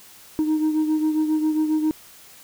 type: beating tone pair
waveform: sine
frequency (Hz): 309.2 / 316.6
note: D#4 / D#4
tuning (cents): -11 / +30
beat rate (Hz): 7.4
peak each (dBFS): -17 / -24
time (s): 0.39-1.91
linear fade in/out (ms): 0
effects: tanh soft clip ceiling -16 dBFS + white hiss -47 dBFS RMS until 2.43 s